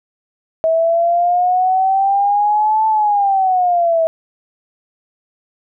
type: exponential two-way sweep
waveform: sine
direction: up then down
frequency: 644 to 880 to 644 Hz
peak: -11 dBFS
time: 0.64-4.07 s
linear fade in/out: 0 ms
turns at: 2.87 s
effects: none